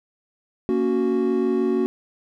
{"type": "chord", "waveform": "triangle", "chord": "F# major", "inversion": "first", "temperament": "equal with one note detuned", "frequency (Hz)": [233.1, 279.4, 370], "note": ["A#3", "C#4", "F#4"], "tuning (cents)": [0, 14, 0], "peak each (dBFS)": [-22, -23, -19], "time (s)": [0.69, 1.86], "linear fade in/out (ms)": 0, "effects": []}